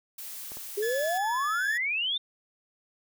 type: noise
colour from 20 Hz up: blue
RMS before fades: -40 dBFS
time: 0.18-1.18 s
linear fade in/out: 5 ms
type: clicks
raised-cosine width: 1 ms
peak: -31 dBFS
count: 2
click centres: 0.519 / 0.571 s
type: exponential sweep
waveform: sine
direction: up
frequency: 398.5 to 3655 Hz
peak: -26 dBFS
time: 0.77-2.18 s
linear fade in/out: 10 ms
type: tone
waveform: 40% pulse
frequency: 1715 Hz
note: A6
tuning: 45 cents flat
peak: -32 dBFS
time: 0.82-1.78 s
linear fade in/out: 10 ms
effects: none